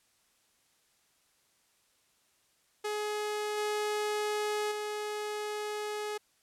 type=tone with level steps; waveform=sawtooth; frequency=420.8 Hz; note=G#4; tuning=23 cents sharp; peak=-28 / -26 / -30 dBFS; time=2.84-6.18 s; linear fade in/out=10 ms; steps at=3.57 / 4.71 s; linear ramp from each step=10 ms; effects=white hiss -70 dBFS RMS until 6.42 s + low-pass 11000 Hz 12 dB/octave